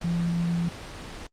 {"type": "tone in noise", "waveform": "sine", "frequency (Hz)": 170.9, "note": "F3", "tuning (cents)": -37, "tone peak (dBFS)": -23, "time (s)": [0.04, 0.69], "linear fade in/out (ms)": 5, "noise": "pink", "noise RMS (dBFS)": -38, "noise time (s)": [0.01, 1.27], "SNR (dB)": 12, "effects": ["low-pass 6000 Hz 12 dB/octave", "Opus 32 kbps"]}